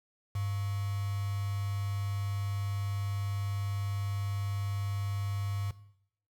sine tone with quantisation, 100 Hz, G2, 35 cents sharp, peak -30 dBFS, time 0.35-5.71 s, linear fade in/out 5 ms, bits 7, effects noise-tail reverb RT60 0.7 s tail -17 dB re dry

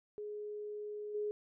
sine tone with level steps, 418.6 Hz, G#4, 14 cents sharp, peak -40 / -34 dBFS, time 0.18-1.31 s, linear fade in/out 0 ms, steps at 1.14 s, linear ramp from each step 10 ms, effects none

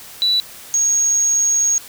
sine tone pair in turn, 3951 / 6576 Hz, B7 / G#8, 0 / -18 cents, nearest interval major sixth, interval 882 cents, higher second, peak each -13 dBFS, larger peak neither, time 0.22-0.4 / 0.74-1.78 s, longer second, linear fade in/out 0 ms, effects white hiss -38 dBFS RMS until 1.88 s

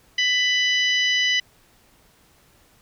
harmonic tone, 994 Hz, B5, 11 cents sharp, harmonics 2 / 3 / 4 / 5 / 6, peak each -21 / -21 / -31 / -31 / -33 dBFS, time 0.18-1.4 s, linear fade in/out 5 ms, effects pink hiss -57 dBFS RMS until 2.81 s

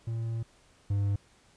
triangle tone pair in turn, 114.3 / 100.46 Hz, A#2 / G2, -34 / +43 cents, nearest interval major second, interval 223 cents, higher first, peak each -28 / -23 dBFS, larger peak second, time 0.07-0.43 / 0.9-1.16 s, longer first, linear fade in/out 5 ms, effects pink hiss -62 dBFS RMS until 1.56 s + resampled to 22050 Hz

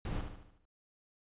brown noise with echo, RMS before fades -36 dBFS, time 0.05-0.21 s, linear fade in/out 2 ms, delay 74 ms, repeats 6, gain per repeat -6 dB, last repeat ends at 0.654 s, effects resampled to 8000 Hz

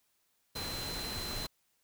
sine tone in noise, 4077 Hz, C8, 46 cents flat, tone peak -40 dBFS, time 0.55-1.47 s, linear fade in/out 10 ms, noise pink, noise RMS -40 dBFS, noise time 0.55-1.47 s, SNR -3 dB, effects white hiss -75 dBFS RMS until 1.83 s

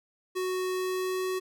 square tone with pitch glide, 370 to 372.6 Hz, F#4 to F#4, 0 to +12 cents, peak -29 dBFS, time 0.35-1.4 s, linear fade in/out 20 ms, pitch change +12 cents, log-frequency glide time 0.73-1.27 s, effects none

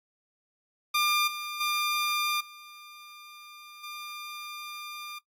15% pulse tone with level steps, 1199 Hz, D6, 36 cents sharp, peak -17 / -28 / -20 / -40 / -32 dBFS, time 0.94-5.19 s, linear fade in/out 10 ms, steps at 1.27 / 1.6 / 2.4 / 3.83 s, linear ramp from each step 10 ms, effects noise-tail reverb RT60 0.1 s tail -17 dB re dry + AAC 64 kbps

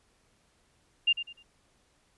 sine tone with echo, 2796 Hz, F7, 1 cent sharp, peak -20 dBFS, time 1.07-1.13 s, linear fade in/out 10 ms, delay 100 ms, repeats 3, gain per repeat -11 dB, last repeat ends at 1.43 s, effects pink hiss -68 dBFS RMS until 2.17 s + resampled to 24000 Hz

